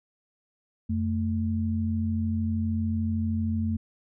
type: tone pair together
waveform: sine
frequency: 89.62 / 221.7 Hz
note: F2 / A3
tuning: +45 / +13 cents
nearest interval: octave + major third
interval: 1568 cents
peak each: -27 dBFS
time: 0.89-3.77 s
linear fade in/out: 10 ms
effects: none